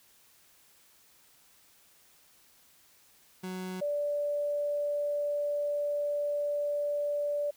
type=tone pair in turn; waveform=30% pulse / sine; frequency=185 / 582.9 Hz; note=F#3 / D5; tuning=0 / -13 cents; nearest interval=octave + minor sixth; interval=1987 cents; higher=second; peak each=-33 / -28 dBFS; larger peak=second; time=3.43-3.81 / 3.81-7.51 s; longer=second; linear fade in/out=10 ms; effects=white hiss -62 dBFS RMS until 7.56 s